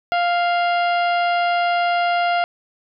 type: harmonic tone with a mistuned harmonic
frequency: 698.5 Hz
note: F5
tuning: in tune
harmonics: 1 / 2 / 3 / 4 / 5 / 6 / 7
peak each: -17 / -24 / -29 / -30 / -36 / -39 / -40 dBFS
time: 0.12-2.44 s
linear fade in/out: 0 ms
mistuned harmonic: 5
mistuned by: -86 cents
effects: none